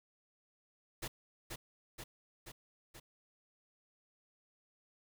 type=noise with echo; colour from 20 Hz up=pink; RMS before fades=-41 dBFS; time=1.02-1.08 s; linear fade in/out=10 ms; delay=480 ms; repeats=4; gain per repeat=-3 dB; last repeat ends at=3 s; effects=none